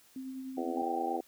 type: tone with tremolo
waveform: sine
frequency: 262.6 Hz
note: C4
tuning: 6 cents sharp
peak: -37 dBFS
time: 0.16-0.82 s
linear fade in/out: 2 ms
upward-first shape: sine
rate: 10 Hz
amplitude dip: 30%
type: harmonic tone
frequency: 83.9 Hz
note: E2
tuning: 31 cents sharp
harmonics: 3 / 4 / 5 / 6 / 7 / 8 / 9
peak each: -42 / -37 / -41 / -41 / -47 / -44 / -40 dBFS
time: 0.57-1.21 s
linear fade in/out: 5 ms
type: tone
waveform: sine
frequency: 784 Hz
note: G5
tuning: in tune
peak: -33 dBFS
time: 0.77-1.17 s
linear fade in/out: 5 ms
effects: white hiss -62 dBFS RMS until 1.27 s